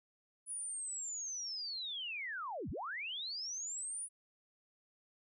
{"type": "linear two-way sweep", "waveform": "sine", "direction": "down then up", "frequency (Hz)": [9956, 47.51, 9956], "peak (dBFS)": -39, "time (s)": [0.46, 4.09], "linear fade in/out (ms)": 50, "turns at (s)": 2.7, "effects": []}